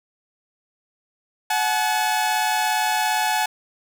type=tone pair together; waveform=sawtooth; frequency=740 / 857.3 Hz; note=F#5 / A5; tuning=0 / -45 cents; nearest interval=minor third; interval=255 cents; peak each=-20 / -17 dBFS; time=1.5-3.46 s; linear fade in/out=5 ms; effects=none